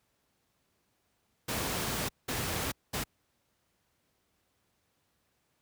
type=noise bursts at uneven times; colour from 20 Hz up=pink; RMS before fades=-33 dBFS; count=3; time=1.48-2.09 / 2.28-2.72 / 2.93-3.04 s; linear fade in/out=10 ms; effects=pink hiss -75 dBFS RMS until 5.61 s + high-pass 60 Hz 12 dB/octave